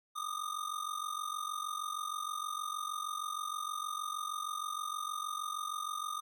square ring-modulated tone, 1220 Hz, D#6, 34 cents flat, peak -34 dBFS, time 0.15-6.21 s, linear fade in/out 20 ms, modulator 23.2 Hz, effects none

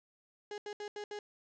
35% pulse tone bursts at uneven times, 415.3 Hz, G#4, in tune, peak -38 dBFS, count 5, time 0.51-0.58 / 0.66-0.73 / 0.8-0.88 / 0.96-1.04 / 1.11-1.19 s, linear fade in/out 2 ms, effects resampled to 16000 Hz

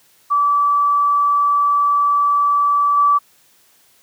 sine tone with level steps, 1155 Hz, D6, 29 cents flat, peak -12 / -10 dBFS, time 0.3-3.19 s, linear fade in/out 20 ms, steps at 2.97 s, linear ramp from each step 5 ms, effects white hiss -54 dBFS RMS until 4.02 s + high-pass 80 Hz 12 dB/octave

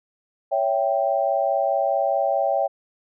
sine chord, C# diminished, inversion none, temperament equal with one note detuned, 559.2 / 659.3 / 784 Hz, C#5 / E5 / G5, +15 / 0 / 0 cents, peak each -23 dBFS, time 0.51-2.68 s, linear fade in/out 20 ms, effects none

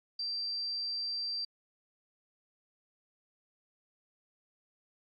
sine tone, 4699 Hz, D8, in tune, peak -33 dBFS, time 0.19-1.45 s, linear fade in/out 5 ms, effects AAC 32 kbps

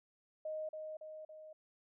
sine tone with echo, 622.3 Hz, D#5, in tune, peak -38 dBFS, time 0.45-0.69 s, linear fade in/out 5 ms, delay 280 ms, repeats 3, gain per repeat -4 dB, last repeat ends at 1.53 s, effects none

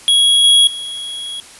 square tone with level steps, 3322 Hz, G#7, in tune, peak -9 / -7 / -24 dBFS, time 0.08-1.4 s, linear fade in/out 0 ms, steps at 0.44 / 0.67 s, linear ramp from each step 2 ms, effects white hiss -39 dBFS RMS until 1.59 s + resampled to 24000 Hz

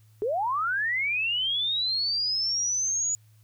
sine linear sweep, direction up, 392 to 6900 Hz, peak -24 dBFS, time 0.22-3.15 s, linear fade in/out 0 ms, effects added 108 Hz sine -54 dBFS peak until 3.43 s + white hiss -67 dBFS RMS until 3.43 s

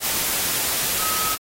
sine tone in noise, 1276 Hz, D#6, 43 cents sharp, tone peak -27 dBFS, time 0.98-1.37 s, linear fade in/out 50 ms, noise white, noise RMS -23 dBFS, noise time 0-1.38 s, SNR -7 dB, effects AAC 48 kbps

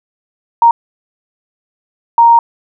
sine tone bursts at uneven times, 932.3 Hz, A#5, in tune, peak -3 dBFS, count 2, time 0.62-0.71 / 2.18-2.39 s, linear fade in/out 2 ms, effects none

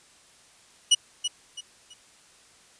sawtooth tone with echo, 2929 Hz, F#7, 18 cents flat, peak -11 dBFS, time 0.91-0.95 s, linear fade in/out 10 ms, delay 330 ms, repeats 3, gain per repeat -10 dB, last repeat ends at 1.94 s, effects white hiss -56 dBFS RMS until 2.79 s + resampled to 22050 Hz

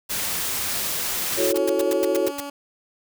white noise, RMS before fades -26 dBFS, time 0.09-1.53 s, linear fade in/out 20 ms
white noise bursts, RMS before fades -29 dBFS, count 10, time 1.32-2.403 s, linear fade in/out 2 ms, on 21 ms, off 97 ms
sine chord, F# minor seventh, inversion third, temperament equal, 329.6 / 370 / 440 / 554.4 Hz, E4 / F#4 / A4 / C#5, 0 / 0 / 0 / 0 cents, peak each -26 / -24 / -26 / -23 dBFS, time 1.36-2.32 s, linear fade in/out 50 ms
15% pulse tone with pitch glide, 282.1 to 284.1 Hz, C#4 to C#4, +30 to +43 cents, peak -25 dBFS, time 1.54-2.5 s, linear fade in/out 5 ms, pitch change +13 cents, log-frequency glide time 1.74-1.88 s
effects none

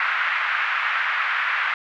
pink band-pass noise, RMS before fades -23 dBFS, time 0-1.74 s, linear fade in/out 2 ms, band 1300 to 2200 Hz, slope 24 dB/octave, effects none

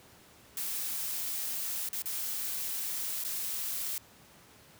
blue noise with dropouts, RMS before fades -35 dBFS, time 0.57-3.98 s, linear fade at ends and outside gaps 1 ms, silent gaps 1.889-1.93 / 2.021-2.057 / 3.238-3.248 s, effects pink hiss -57 dBFS RMS until 4.79 s + high-pass 80 Hz 12 dB/octave

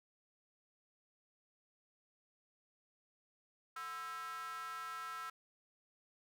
square tone with high-pass filter, 146.83 Hz, D3, in tune, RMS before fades -45 dBFS, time 3.76-5.3 s, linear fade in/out 5 ms, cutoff 1300 Hz, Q 6.2, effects none

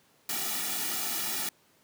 white noise with comb filter, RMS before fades -32 dBFS, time 0.29-1.49 s, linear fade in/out 2 ms, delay 1.9 ms, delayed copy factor -0.8, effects pink hiss -64 dBFS RMS until 1.83 s + high-pass 150 Hz 12 dB/octave

